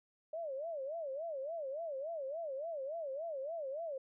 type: tone with vibrato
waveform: sine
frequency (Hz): 598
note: D5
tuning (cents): +31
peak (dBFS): -38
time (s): 0.33-3.98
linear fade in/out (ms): 5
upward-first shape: sine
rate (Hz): 3.5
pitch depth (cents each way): 220
effects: none